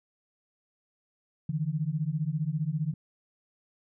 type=beating tone pair; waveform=sine; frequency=146.83 / 161.83 Hz; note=D3 / E3; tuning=0 / -32 cents; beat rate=15 Hz; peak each=-30 dBFS; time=1.49-2.94 s; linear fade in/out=5 ms; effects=none